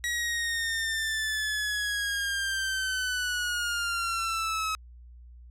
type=linear sweep; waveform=sawtooth; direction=down; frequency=1916 to 1278 Hz; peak=-24 dBFS; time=0.04-4.75 s; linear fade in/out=0 ms; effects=added 60 Hz sine -46 dBFS peak until 5.5 s + low-pass 11000 Hz 12 dB/octave